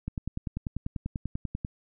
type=click train; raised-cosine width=5 ms; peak=-19 dBFS; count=17; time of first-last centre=0.08-1.649 s; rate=10.2 Hz; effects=none